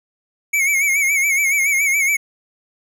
square tone with vibrato, 2224 Hz, C#7, 5 cents sharp, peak -15 dBFS, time 0.53-2.17 s, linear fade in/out 10 ms, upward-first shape sine, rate 7.1 Hz, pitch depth 79 cents each way, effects none

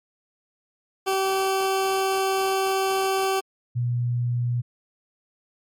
20% pulse / sine tone pair in turn, 384.7 / 121.17 Hz, G4 / B2, -33 / -33 cents, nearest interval octave + minor sixth, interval 2000 cents, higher first, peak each -16 / -21 dBFS, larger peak first, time 1.06-3.41 / 3.75-4.62 s, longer first, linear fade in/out 20 ms, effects MP3 64 kbps

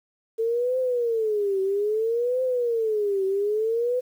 sine tone with vibrato, 444.6 Hz, A4, 18 cents sharp, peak -21 dBFS, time 0.38-4.01 s, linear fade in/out 20 ms, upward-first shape triangle, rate 0.61 Hz, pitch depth 270 cents each way, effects 9-bit

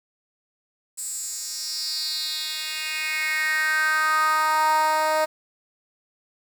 10% pulse tone with high-pass filter sweep, 311.1 Hz, D#4, in tune, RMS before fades -24 dBFS, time 0.97-5.26 s, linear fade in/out 20 ms, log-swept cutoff 8300 to 670 Hz, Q 4.3, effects 8-bit

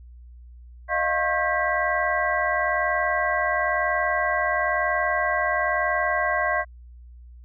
sine tone cluster, 621 / 702 / 1084 / 1593 / 1958 Hz, D#5 / F5 / C#6 / G6 / B6, -3 / +9 / -39 / +27 / -15 cents, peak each -27 dBFS, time 0.88-6.65 s, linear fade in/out 50 ms, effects added 60 Hz sine -42 dBFS peak until 7.44 s

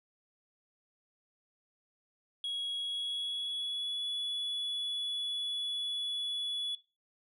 sine tone with pitch glide, 3322 to 3409 Hz, G#7 to G#7, 0 to +45 cents, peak -31 dBFS, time 2.44-6.75 s, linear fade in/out 2 ms, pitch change +45 cents, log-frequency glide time 2.77-4.06 s, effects noise-tail reverb RT60 0.3 s tail -21 dB re dry + tanh soft clip ceiling -32 dBFS

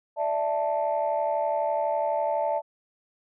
sine chord, D suspended second, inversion none, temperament equal, 587.3 / 659.3 / 880 Hz, D5 / E5 / A5, 0 / 0 / 0 cents, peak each -27 dBFS, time 0.16-2.62 s, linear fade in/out 50 ms, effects tanh soft clip ceiling -16 dBFS

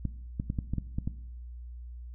clicks, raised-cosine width 5 ms, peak -18 dBFS, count 8, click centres 0.053 / 0.399 / 0.501 / 0.588 / 0.736 / 0.783 / 0.985 / 1.075 s, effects noise-tail reverb RT60 0.8 s tail -17 dB re dry + added 60 Hz sine -40 dBFS peak until 2.14 s

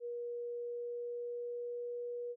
sine tone with pitch glide, 478.3 to 482.2 Hz, A#4 to B4, +44 to -41 cents, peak -38 dBFS, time 0-2.36 s, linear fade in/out 50 ms, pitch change +15 cents, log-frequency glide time 0.48-2.01 s, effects none

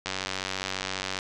click train, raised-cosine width 0.2 ms, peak -12 dBFS, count 108, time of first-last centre 0.06-1.189 s, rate 94.8 Hz, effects resampled to 22050 Hz

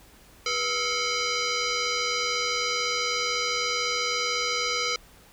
sine tone with frequency modulation, 1373 Hz, F6, 30 cents flat, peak -24 dBFS, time 0.46-4.96 s, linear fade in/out 2 ms, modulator 886 Hz, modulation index 4.9, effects added 50 Hz sine -59 dBFS peak until 5.32 s + pink hiss -54 dBFS RMS until 5.32 s

